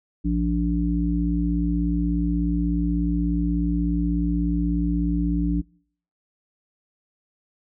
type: harmonic tone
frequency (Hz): 58.27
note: A#1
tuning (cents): 0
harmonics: 1 / 3 / 5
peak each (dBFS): -24 / -24 / -24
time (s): 0.24-5.62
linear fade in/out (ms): 20
effects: noise-tail reverb RT60 0.6 s tail -26 dB re dry